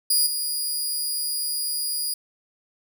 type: tone with level steps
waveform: 15% pulse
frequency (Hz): 4876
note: D#8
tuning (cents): -36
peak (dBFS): -11 / -18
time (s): 0.1-2.14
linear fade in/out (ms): 5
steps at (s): 0.26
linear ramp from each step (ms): 10
effects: none

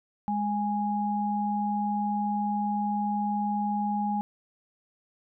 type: tone pair together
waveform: sine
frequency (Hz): 206.9 / 827.6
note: G#3 / G#5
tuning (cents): -6 / -6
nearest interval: 2 octaves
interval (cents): 2400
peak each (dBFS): -28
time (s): 0.28-4.21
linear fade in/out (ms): 0
effects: none

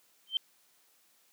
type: tone with exponential growth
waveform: sine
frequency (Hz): 3120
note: G7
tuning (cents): -9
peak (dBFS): -22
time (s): 0.27-0.37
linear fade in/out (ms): 2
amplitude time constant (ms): 20
effects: white hiss -67 dBFS RMS until 1.32 s + high-pass 200 Hz 12 dB/octave

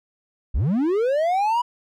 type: linear sweep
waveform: triangle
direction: up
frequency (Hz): 38.89 to 987.8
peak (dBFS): -16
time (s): 0.54-1.62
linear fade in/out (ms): 10
effects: none

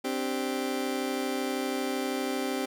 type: chord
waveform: 30% pulse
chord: C suspended second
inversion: none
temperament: just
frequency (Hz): 261.6 / 294.3 / 392.4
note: C4 / D4 / G4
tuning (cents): 0 / +4 / +2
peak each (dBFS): -29 / -33 / -31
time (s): 0.04-2.66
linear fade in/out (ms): 10
effects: none

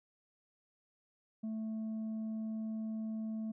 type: tone with tanh clipping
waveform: sine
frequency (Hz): 219.9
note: A3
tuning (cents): -1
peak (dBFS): -37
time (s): 1.43-3.52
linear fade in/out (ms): 10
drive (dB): 3
effects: none

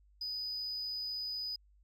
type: tone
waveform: triangle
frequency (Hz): 4978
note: D#8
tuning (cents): 0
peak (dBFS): -34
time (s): 0.21-1.56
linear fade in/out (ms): 5
effects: tanh soft clip ceiling -32 dBFS + added 50 Hz sine -62 dBFS peak until 1.83 s

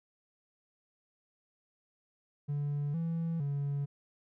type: tone with pitch steps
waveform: triangle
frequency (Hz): 144.6 / 165.9 / 141.8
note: D3 / E3 / C#3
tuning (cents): -27 / +11 / +40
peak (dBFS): -28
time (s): 2.48-3.86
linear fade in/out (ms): 20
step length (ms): 460
effects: tanh soft clip ceiling -25 dBFS

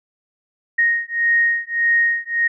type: beating tone pair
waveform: sine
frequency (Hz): 1864.7 / 1866.4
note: A#6 / A#6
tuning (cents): 0 / +2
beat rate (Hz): 1.7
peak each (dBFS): -18 / -18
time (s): 0.78-2.48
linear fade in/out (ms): 10
effects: none

